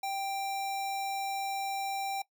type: tone with sample-and-hold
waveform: sine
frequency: 784 Hz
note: G5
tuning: in tune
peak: -31 dBFS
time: 0.03-2.22 s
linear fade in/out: 5 ms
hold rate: 3150 Hz
effects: noise-tail reverb RT60 0.1 s tail -19 dB re dry